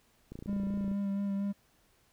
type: click train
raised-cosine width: 3 ms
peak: -30 dBFS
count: 18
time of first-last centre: 0.32-0.914 s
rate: 28.6 Hz
type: tone with vibrato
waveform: triangle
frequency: 199 Hz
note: G3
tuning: 26 cents sharp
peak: -28 dBFS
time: 0.47-1.53 s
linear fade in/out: 20 ms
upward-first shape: sine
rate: 4.3 Hz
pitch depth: 18 cents each way
effects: pink hiss -68 dBFS RMS until 2.12 s